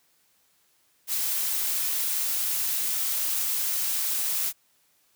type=noise; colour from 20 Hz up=blue; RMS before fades=-27 dBFS; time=1.07-4.53 s; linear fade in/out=50 ms; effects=white hiss -66 dBFS RMS until 5.15 s + high-pass 60 Hz 12 dB/octave

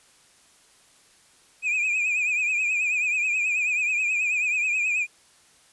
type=tone with vibrato; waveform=triangle; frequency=2472 Hz; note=D#7; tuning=12 cents flat; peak=-20 dBFS; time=1.62-5.07 s; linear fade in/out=50 ms; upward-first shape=triangle; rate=9.3 Hz; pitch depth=87 cents each way; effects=white hiss -57 dBFS RMS until 5.72 s + resampled to 24000 Hz

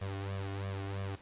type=tone with flanger; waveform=sawtooth; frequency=98 Hz; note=G2; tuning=in tune; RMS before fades=-38 dBFS; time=0.01-1.16 s; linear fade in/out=10 ms; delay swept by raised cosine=1.7 to 2.8 ms; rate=3 Hz; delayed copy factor=+0.9; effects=pink hiss -57 dBFS RMS until 1.21 s + resampled to 8000 Hz

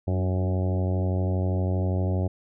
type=harmonic tone with a mistuned harmonic; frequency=92.5 Hz; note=F#2; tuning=in tune; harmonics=1 / 2 / 3 / 4 / 5 / 6 / 7 / 8 / 9; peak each=-23 / -31 / -35 / -35 / -40 / -37 / -38 / -43 / -46 dBFS; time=0.07-2.28 s; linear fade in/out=10 ms; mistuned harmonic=3; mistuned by=+23 cents; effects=none

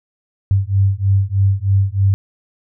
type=beating tone pair; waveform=sine; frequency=96.4 / 99.6 Hz; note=G2 / G2; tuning=-28 / +28 cents; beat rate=3.2 Hz; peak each=-15 dBFS; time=0.51-2.14 s; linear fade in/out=0 ms; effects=none

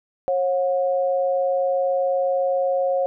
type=tone pair together; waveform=sine; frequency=543 / 723.1 Hz; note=C#5 / F#5; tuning=-36 / -40 cents; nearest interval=perfect fourth; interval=496 cents; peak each=-19 / -25 dBFS; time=0.28-3.06 s; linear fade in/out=0 ms; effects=none

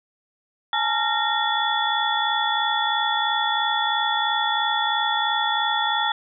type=tone cluster; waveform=sine; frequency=844 / 907 / 1378 / 1849 / 3436 Hz; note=G#5 / A#5 / F6 / A#6 / A7; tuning=+28 / -48 / -24 / -15 / -42 cents; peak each=-25 / -27 / -27 / -28 / -25 dBFS; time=0.73-6.12 s; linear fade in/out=2 ms; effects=none

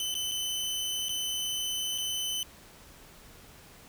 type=tone with dropouts; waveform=sawtooth; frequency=3034 Hz; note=F#7; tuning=43 cents sharp; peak=-27 dBFS; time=0-2.43 s; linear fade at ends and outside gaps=1 ms; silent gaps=0.142-0.151 / 0.314-0.318 / 1.085-1.092 / 1.979-1.983 s; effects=pink hiss -53 dBFS RMS until 3.88 s

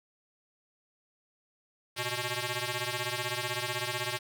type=ring-modulated tone; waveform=5% pulse; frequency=246.9 Hz; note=B3; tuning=in tune; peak=-17 dBFS; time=1.96-4.19 s; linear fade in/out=20 ms; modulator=1350 Hz; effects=none

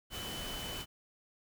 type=tone in noise; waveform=sine; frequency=3013 Hz; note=F#7; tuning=31 cents sharp; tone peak=-43 dBFS; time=0.1-0.86 s; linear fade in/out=50 ms; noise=pink; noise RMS=-42 dBFS; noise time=0.1-0.86 s; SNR=-4 dB; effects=none

